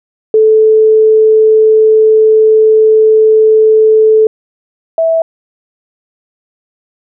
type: tone pair in turn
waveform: sine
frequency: 436.5 / 654 Hz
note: A4 / E5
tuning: -14 / -14 cents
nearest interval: perfect fifth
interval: 700 cents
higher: second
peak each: -3 / -7 dBFS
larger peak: first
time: 0.34-4.27 / 4.98-5.22 s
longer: first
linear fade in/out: 2 ms
effects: none